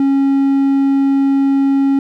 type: tone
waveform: triangle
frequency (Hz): 274.4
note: C#4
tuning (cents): -17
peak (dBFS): -8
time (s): 0-1.99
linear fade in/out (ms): 2
effects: none